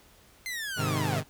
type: linear sweep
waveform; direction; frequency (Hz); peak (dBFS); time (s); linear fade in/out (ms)
sawtooth; down; 2093 to 605; -29; 0.46-1.2; 0
type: chord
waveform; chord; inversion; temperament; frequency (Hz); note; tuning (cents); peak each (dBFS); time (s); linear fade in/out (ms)
sawtooth; Ab major; none; equal with one note detuned; 103.83 / 130.81 / 154.58; Ab2 / C3 / Eb3; 0 / 0 / -11; -28 / -28 / -27; 0.76-1.24; 50
effects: pink hiss -58 dBFS RMS until 1.29 s